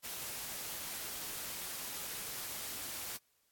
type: noise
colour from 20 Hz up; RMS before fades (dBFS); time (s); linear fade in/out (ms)
white; -42; 0.03-3.18; 20
effects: white hiss -75 dBFS RMS until 3.51 s + AAC 64 kbps